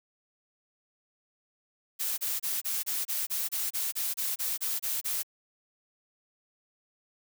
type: noise bursts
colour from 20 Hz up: blue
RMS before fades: -31 dBFS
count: 15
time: 1.99-5.232 s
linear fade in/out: 20 ms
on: 190 ms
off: 28 ms
effects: none